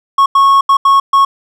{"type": "tone bursts at uneven times", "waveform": "triangle", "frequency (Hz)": 1100, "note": "C#6", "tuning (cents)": -14, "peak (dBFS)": -3, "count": 5, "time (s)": [[0.18, 0.26], [0.35, 0.61], [0.69, 0.77], [0.85, 1], [1.13, 1.25]], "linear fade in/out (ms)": 5, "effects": []}